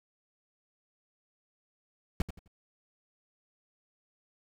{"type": "noise with echo", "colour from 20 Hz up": "brown", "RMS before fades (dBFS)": -27, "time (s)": [2.2, 2.22], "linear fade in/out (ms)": 2, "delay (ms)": 86, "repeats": 3, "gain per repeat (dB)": -11, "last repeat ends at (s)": 2.478, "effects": []}